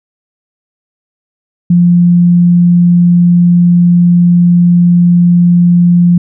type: tone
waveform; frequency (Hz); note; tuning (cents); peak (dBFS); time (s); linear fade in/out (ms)
sine; 174.61; F3; 0; -3; 1.7-6.18; 5
effects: none